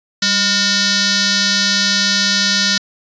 sine tone with frequency modulation, 196 Hz, G3, in tune, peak -12 dBFS, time 0.22-2.78 s, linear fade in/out 5 ms, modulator 811 Hz, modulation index 6.8, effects resampled to 16000 Hz

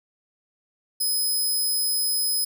10% pulse tone, 5070 Hz, D#8, 32 cents sharp, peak -16 dBFS, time 1-2.45 s, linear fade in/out 10 ms, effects none

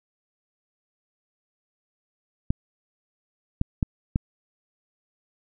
clicks, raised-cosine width 5 ms, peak -9 dBFS, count 4, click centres 2.505 / 3.614 / 3.828 / 4.159 s, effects none

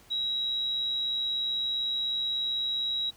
sine tone, 3859 Hz, B7, 41 cents flat, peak -27 dBFS, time 0.1-3.11 s, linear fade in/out 20 ms, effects pink hiss -57 dBFS RMS until 3.16 s

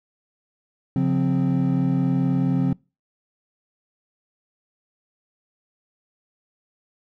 triangle tone cluster, 138.5 / 177.6 / 261.6 Hz, C#3 / F3 / C4, -1 / +29 / 0 cents, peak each -20 dBFS, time 0.96-2.73 s, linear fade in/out 2 ms, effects noise-tail reverb RT60 0.3 s tail -26 dB re dry + tanh soft clip ceiling -8 dBFS

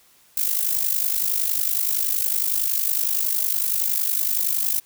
violet noise with amplitude modulation, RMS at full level -19 dBFS, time 0.37-4.8 s, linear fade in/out 5 ms, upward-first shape sine, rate 50.8 Hz, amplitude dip 75%, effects white hiss -56 dBFS RMS until 4.85 s

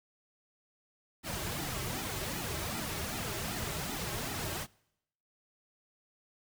pink noise with flanger, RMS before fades -37 dBFS, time 1.23-4.67 s, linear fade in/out 50 ms, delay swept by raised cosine 1.8 to 4.2 ms, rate 2.6 Hz, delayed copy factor -0.75, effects noise-tail reverb RT60 0.8 s tail -24 dB re dry

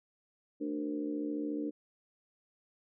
harmonic tone with a mistuned harmonic, 74.1 Hz, D2, 16 cents sharp, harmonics 3 / 4 / 5 / 6 / 7, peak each -43 / -34 / -47 / -42 / -48 dBFS, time 0.6-1.71 s, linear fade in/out 20 ms, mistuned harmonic 6, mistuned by +59 cents, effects none

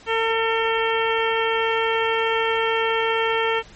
harmonic tone with a mistuned harmonic, 451.6 Hz, A4, 45 cents sharp, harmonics 1 / 2 / 3 / 4 / 5 / 6 / 7, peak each -22 / -25 / -27 / -28 / -29 / -30 / -30 dBFS, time 0.06-3.63 s, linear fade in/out 50 ms, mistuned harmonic 5, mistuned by -16 cents, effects pink hiss -47 dBFS RMS until 3.75 s + MP3 32 kbps

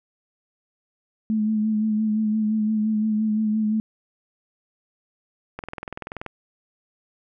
sine tone with vibrato, 215.7 Hz, A3, 34 cents flat, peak -19 dBFS, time 1.3-3.8 s, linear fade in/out 0 ms, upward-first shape sine, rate 5.8 Hz, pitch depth 30 cents each way
click train, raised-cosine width 0.5 ms, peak -17 dBFS, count 15, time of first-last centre 5.59-6.263 s, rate 20.8 Hz
effects none

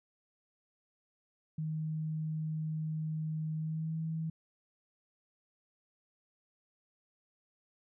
sine tone with pitch glide, 156.6 to 160.72 Hz, D#3 to E3, +11 to -44 cents, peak -33 dBFS, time 1.58-4.3 s, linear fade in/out 5 ms, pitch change +45 cents, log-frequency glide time 3.56-3.97 s, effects none

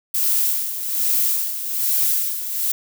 violet noise with tremolo, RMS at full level -18 dBFS, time 0.14-2.72 s, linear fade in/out 5 ms, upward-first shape sine, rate 1.2 Hz, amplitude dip 65%, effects none

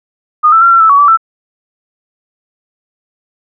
sine tone with pitch steps, 1228 / 1325 / 1371 / 1356 / 1315 / 1128 / 1156 / 1330 Hz, D#6 / E6 / F6 / E6 / E6 / C#6 / D6 / E6, -23 / +9 / -32 / +49 / -5 / +30 / -28 / +15 cents, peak -3 dBFS, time 0.43-1.174 s, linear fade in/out 20 ms, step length 93 ms, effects none

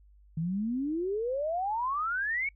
sine exponential sweep, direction up, 155.2 to 2267 Hz, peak -28 dBFS, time 0.37-2.49 s, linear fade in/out 5 ms, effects noise-tail reverb RT60 0.1 s tail -25 dB re dry + added 50 Hz sine -55 dBFS peak until 2.55 s

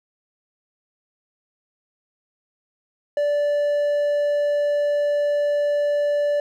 triangle tone, 583 Hz, D5, 13 cents flat, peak -16 dBFS, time 3.17-6.4 s, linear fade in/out 2 ms, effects none

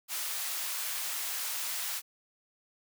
white high-pass noise, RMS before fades -35 dBFS, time 0.08-2.02 s, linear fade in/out 50 ms, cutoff 840 Hz, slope 12 dB/octave, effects none

